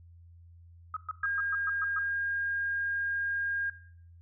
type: tone bursts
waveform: sine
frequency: 1271 Hz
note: D#6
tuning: 36 cents sharp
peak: -31 dBFS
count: 8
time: 0.94-1.988 s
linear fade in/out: 2 ms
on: 26 ms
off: 120 ms
type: tone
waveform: sine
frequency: 1617 Hz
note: G#6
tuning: 47 cents flat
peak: -28 dBFS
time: 1.23-3.7 s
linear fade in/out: 5 ms
effects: noise-tail reverb RT60 0.6 s tail -17 dB re dry + added 85 Hz sine -51 dBFS peak until 4.21 s